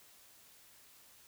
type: silence
effects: white hiss -61 dBFS RMS until 1.27 s